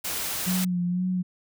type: noise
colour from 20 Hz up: white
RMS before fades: -30 dBFS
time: 0.04-0.65 s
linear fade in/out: 10 ms
type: tone with vibrato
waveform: sine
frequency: 180 Hz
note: F#3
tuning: 47 cents flat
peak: -23 dBFS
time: 0.46-1.23 s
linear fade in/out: 20 ms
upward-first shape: sine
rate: 2 Hz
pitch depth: 41 cents each way
effects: none